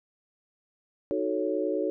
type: chord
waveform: sine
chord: D# half-diminished seventh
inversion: none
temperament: equal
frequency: 311.1 / 370 / 440 / 554.4 Hz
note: D#4 / F#4 / A4 / C#5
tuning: 0 / 0 / 0 / 0 cents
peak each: -31 dBFS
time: 1.11-1.9 s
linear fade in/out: 0 ms
effects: none